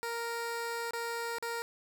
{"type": "tone with dropouts", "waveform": "15% pulse", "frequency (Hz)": 466.2, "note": "A#4", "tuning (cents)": 0, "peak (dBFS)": -28, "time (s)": [0.03, 1.62], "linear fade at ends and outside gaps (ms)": 0, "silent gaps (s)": [[0.908, 0.934], [1.384, 1.425]], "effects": []}